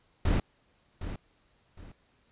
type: noise with echo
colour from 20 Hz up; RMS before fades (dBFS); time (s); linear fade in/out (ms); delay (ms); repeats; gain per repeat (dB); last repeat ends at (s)
brown; -25; 0.25-0.4; 5; 760; 2; -11; 1.92
effects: pink hiss -68 dBFS RMS until 2.31 s + resampled to 8000 Hz

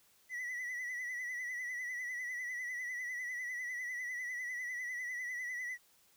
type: tone with vibrato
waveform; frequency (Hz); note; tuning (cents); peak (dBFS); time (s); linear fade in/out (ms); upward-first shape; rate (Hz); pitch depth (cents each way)
triangle; 1973; B6; -2; -36; 0.29-5.78; 50; triangle; 10; 66
effects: white hiss -68 dBFS RMS until 6.16 s

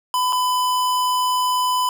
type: tone with dropouts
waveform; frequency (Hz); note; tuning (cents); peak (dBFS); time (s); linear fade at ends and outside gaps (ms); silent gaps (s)
square; 1003; B5; +26; -18; 0.14-1.89; 1; 0.325-0.329
effects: none

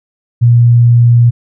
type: tone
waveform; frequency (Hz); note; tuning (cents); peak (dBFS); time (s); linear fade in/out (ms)
sine; 119.2; A#2; +39; -3; 0.41-1.31; 20
effects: none

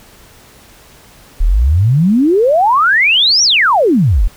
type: exponential two-way sweep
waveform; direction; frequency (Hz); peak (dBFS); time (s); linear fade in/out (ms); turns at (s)
sine; up then down; 34.65 to 5920 to 34.65; -7; 1.4-4.28; 10; 3.43
effects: pink hiss -42 dBFS RMS until 4.36 s

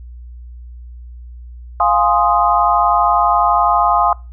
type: chord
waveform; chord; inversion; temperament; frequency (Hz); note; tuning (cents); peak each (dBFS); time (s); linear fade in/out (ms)
sine; F minor seventh; none; equal; 698.5 / 830.6 / 1046.5 / 1244.5; F5 / Ab5 / C6 / Eb6; 0 / 0 / 0 / 0; -16; 1.8-4.13; 2
effects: noise-tail reverb RT60 0.3 s tail -24 dB re dry + added 60 Hz sine -31 dBFS peak until 4.32 s

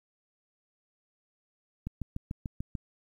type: click train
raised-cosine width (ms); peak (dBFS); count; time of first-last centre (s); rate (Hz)
5; -22; 7; 1.87-2.752; 6.8
effects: 10-bit

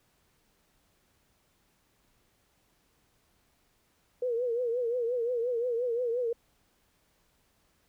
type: tone with vibrato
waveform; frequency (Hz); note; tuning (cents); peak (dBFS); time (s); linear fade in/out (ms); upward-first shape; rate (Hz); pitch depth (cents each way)
sine; 480; B4; -49; -27; 4.22-6.33; 5; triangle; 5.7; 110
effects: pink hiss -70 dBFS RMS until 7.88 s

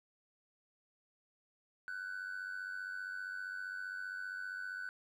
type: tone with amplitude modulation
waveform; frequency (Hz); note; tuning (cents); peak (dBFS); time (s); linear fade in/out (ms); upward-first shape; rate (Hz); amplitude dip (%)
triangle; 1500; F#6; +23; -34; 1.88-4.89; 0; sine; 95.2; 75
effects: tanh soft clip ceiling -34 dBFS

